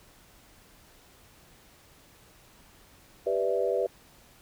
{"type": "chord", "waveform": "sine", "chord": "E minor seventh", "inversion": "first", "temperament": "equal", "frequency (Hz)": [392, 493.9, 587.3, 659.3], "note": ["G4", "B4", "D5", "E5"], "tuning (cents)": [0, 0, 0, 0], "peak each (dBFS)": [-30, -28, -31, -32], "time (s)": [3.26, 3.87], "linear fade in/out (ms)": 10, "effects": ["pink hiss -57 dBFS RMS until 4.41 s"]}